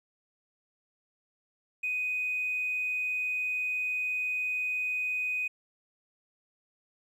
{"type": "tone", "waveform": "triangle", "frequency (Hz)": 2497, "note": "D#7", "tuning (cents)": 6, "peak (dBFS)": -25, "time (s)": [1.83, 5.48], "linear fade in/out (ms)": 10, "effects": ["tanh soft clip ceiling -26 dBFS"]}